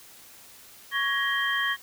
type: tone cluster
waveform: sine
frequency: 1114 / 1667 / 1886 / 3165 Hz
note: C#6 / G#6 / A#6 / G7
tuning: +8 / +6 / +20 / +16 cents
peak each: -31 / -29 / -27 / -31 dBFS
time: 0.91-1.77 s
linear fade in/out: 50 ms
effects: white hiss -50 dBFS RMS until 1.82 s